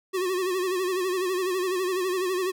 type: tone with vibrato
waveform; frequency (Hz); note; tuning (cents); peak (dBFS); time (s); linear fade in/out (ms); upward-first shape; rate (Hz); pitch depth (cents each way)
square; 368.9; F#4; -5; -25; 0.13-2.52; 20; sine; 12; 72
effects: none